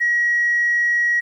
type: tone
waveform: sine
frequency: 1907 Hz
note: A#6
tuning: 39 cents sharp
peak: -14 dBFS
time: 0-1.21 s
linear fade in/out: 20 ms
effects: tanh soft clip ceiling -11 dBFS + 9-bit